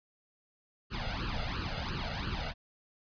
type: noise with flanger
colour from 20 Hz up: pink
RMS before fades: -35 dBFS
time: 0.9-2.54 s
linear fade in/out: 50 ms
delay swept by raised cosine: 0.68 to 1.47 ms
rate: 2.9 Hz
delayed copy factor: +0.9
effects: resampled to 11025 Hz